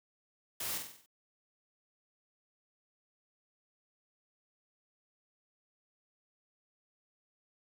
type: noise with echo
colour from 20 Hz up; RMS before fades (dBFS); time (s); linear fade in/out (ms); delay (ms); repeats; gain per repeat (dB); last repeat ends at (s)
white; -38; 0.6-0.78; 5; 47; 6; -5; 1.062
effects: none